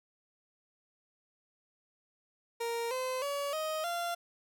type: tone with pitch steps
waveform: 30% pulse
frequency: 466.2 / 514.3 / 567.4 / 625.9 / 690.5 Hz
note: A#4 / C5 / C#5 / D#5 / F5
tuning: 0 / -30 / +40 / +10 / -20 cents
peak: -30 dBFS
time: 2.6-4.15 s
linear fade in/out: 10 ms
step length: 310 ms
effects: none